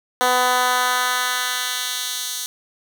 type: tone with high-pass filter sweep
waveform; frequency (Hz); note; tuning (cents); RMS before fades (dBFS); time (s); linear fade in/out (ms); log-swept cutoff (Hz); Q
10% pulse; 250; B3; +21; -21; 0.21-2.46; 0; 550 to 5000; 0.95
effects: none